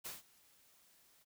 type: noise with ADSR envelope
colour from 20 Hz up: white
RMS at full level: -44 dBFS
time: 0.04-1.25 s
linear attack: 19 ms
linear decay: 160 ms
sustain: -24 dB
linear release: 32 ms
effects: none